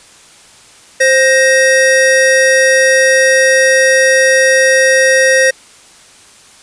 square tone pair together, 525 / 1875 Hz, C5 / A#6, +6 / +10 cents, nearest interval octave + minor seventh, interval 2204 cents, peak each -10 dBFS, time 1-5.51 s, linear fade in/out 10 ms, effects white hiss -41 dBFS RMS until 6.62 s + resampled to 22050 Hz

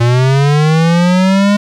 square linear sweep, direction up, 116.54 to 206.5 Hz, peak -8 dBFS, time 0-1.57 s, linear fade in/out 10 ms, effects low-pass 6000 Hz 12 dB/octave + 7-bit

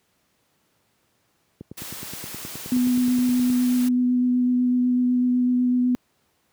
click train, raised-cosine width 3 ms, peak -22 dBFS, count 19, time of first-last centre 1.61-3.501 s, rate 9.52 Hz
white noise, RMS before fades -36 dBFS, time 1.77-3.89 s, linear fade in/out 10 ms
sine tone with vibrato, 248.5 Hz, B3, 11 cents sharp, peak -17 dBFS, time 2.72-5.95 s, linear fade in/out 0 ms, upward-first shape sine, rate 8 Hz, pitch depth 10 cents each way
effects pink hiss -67 dBFS RMS until 6.52 s + high-pass 100 Hz 12 dB/octave

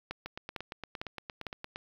two click trains, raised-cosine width 0.3 ms, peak -23 / -20 dBFS, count 14 / 4, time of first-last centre 0.26-1.759 / 0.11-1.467 s, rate 8.67 / 2.21 Hz, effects 8-bit

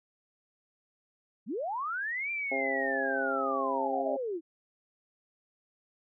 sine linear two-way sweep, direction up then down, 164.81 to 2382 to 307.5 Hz, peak -31 dBFS, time 1.46-4.41 s, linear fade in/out 50 ms, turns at 2.31 s
harmonic tone, 134.7 Hz, C#3, 49 cents flat, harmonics 2 / 3 / 4 / 5 / 6, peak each -37 / -37 / -34 / -36 / -38 dBFS, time 2.51-4.17 s, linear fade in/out 10 ms
effects none

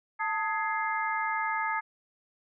harmonic tone with a mistuned harmonic, 419.2 Hz, G#4, 16 cents sharp, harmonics 2 / 3 / 4 / 5, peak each -31 / -33 / -34 / -35 dBFS, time 0.19-1.81 s, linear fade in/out 20 ms, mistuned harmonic 2, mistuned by +99 cents, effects none

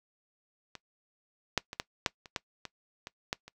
clicks, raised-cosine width 0.2 ms, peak -25 / -8 / -22 / -13 / -8 / -30 / -14 / -22 / -23 / -13 / -30 dBFS, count 11, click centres 0.753 / 1.577 / 1.731 / 1.799 / 2.062 / 2.258 / 2.362 / 2.653 / 3.071 / 3.329 / 3.48 s, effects noise-tail reverb RT60 0.1 s tail -21 dB re dry

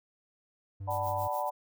triangle tone, 98 Hz, G2, in tune, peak -35 dBFS, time 0.8-1.28 s, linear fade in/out 10 ms
sine chord, B minor seventh, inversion first, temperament equal with one note detuned, 587.3 / 751.6 / 880 / 987.8 Hz, D5 / F#5 / A5 / B5, 0 / +27 / 0 / 0 cents, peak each -35 dBFS, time 0.87-1.51 s, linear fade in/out 20 ms
violet noise with tremolo, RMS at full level -45 dBFS, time 0.9-1.5 s, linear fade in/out 10 ms, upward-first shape sine, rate 6.9 Hz, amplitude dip 85%
effects none

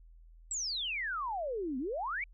sine exponential two-way sweep, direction down then up, 7902 to 245.2 to 2381 Hz, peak -33 dBFS, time 0.51-2.24 s, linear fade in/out 2 ms, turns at 1.78 s, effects added 41 Hz sine -53 dBFS peak until 2.33 s

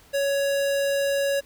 square tone, 558 Hz, C#5, 11 cents sharp, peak -22 dBFS, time 0.13-1.41 s, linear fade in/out 20 ms, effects pink hiss -54 dBFS RMS until 1.45 s

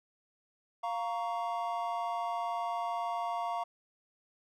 triangle chord, Bb minor, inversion second, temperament just, 699.2 / 932.3 / 1118.8 Hz, F5 / Bb5 / Db6, +2 / 0 / +16 cents, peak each -33 / -35 / -37 dBFS, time 0.83-3.64 s, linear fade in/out 10 ms, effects none

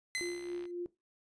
sawtooth tone with exponential decay, 2043 Hz, C7, 42 cents flat, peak -28 dBFS, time 0.15-0.71 s, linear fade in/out 0 ms, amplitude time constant 120 ms
click train, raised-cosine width 0.3 ms, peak -37 dBFS, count 32, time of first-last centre 0.18-0.655 s, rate 65.3 Hz
sine tone with tremolo, 350.8 Hz, F4, 8 cents sharp, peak -34 dBFS, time 0.21-0.86 s, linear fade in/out 0 ms, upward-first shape triangle, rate 3.7 Hz, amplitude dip 55%
effects noise-tail reverb RT60 0.2 s tail -18 dB re dry + resampled to 22050 Hz

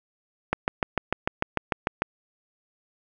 click train, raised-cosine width 0.5 ms, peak -7 dBFS, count 11, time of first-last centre 0.53-2.02 s, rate 6.71 Hz, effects none

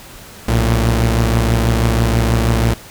sawtooth tone pair together, 60 / 113.82 Hz, B1 / A#2, -49 / -41 cents, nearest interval major seventh, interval 1108 cents, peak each -11 dBFS, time 0.48-2.74 s, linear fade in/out 5 ms, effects pink hiss -37 dBFS RMS until 2.9 s

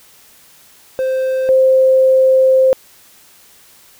triangle / sine tone pair in turn, 522 / 523.9 Hz, C5 / C5, -4 / +2 cents, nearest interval unison, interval 6 cents, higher second, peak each -12 / -7 dBFS, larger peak second, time 0.99-1.49 / 1.49-2.73 s, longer second, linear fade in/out 0 ms, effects white hiss -46 dBFS RMS until 3.99 s

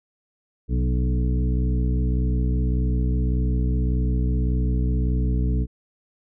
harmonic tone with a mistuned harmonic, 61.74 Hz, B1, in tune, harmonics 1 / 2 / 3 / 4 / 5 / 7, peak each -20 / -26 / -30 / -32 / -34 / -37 dBFS, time 0.68-5.67 s, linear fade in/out 50 ms, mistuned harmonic 2, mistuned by +47 cents, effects none

